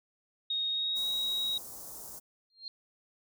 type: tone with pitch glide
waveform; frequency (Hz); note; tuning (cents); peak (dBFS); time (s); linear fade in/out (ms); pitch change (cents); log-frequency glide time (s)
sine; 3733 to 3811; A#7 to A#7; +2 to +38; -29; 0.5-1.58; 5; +36; 0.7-1.09
type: band-stop noise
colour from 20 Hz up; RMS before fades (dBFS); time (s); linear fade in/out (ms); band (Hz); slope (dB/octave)
white; -45; 0.95-2.2; 20; 1100 to 5800; 24
type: tone with exponential growth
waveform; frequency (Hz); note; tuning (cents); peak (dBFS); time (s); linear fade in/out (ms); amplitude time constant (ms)
sine; 4199; C8; +5; -35; 2.5-2.68; 1; 38
effects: none